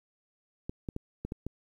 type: clicks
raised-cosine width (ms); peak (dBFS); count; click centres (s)
3; -22; 6; 0.695 / 0.888 / 0.964 / 1.25 / 1.321 / 1.466
effects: 10-bit